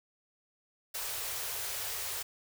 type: band-stop noise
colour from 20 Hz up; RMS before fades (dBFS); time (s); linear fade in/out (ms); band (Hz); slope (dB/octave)
white; -37; 0.94-2.23; 10; 140 to 370; 96
effects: none